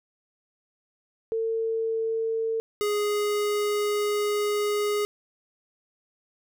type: tone pair in turn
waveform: sine / square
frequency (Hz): 449.8 / 415.2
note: A4 / G#4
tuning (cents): +38 / 0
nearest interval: minor second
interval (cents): 138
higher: first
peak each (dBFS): -24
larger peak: neither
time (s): 1.32-2.6 / 2.81-5.05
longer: second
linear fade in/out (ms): 0
effects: none